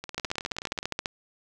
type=two click trains; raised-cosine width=0.2 ms; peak=-19 / -11 dBFS; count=16 / 14; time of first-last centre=0.04-0.829 / 0.18-1.058 s; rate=19 / 14.8 Hz; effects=none